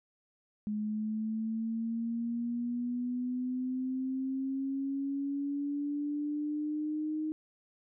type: linear sweep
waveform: sine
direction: up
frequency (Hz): 209.8 to 311.1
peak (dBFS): -31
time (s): 0.67-7.32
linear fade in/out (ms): 0
effects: none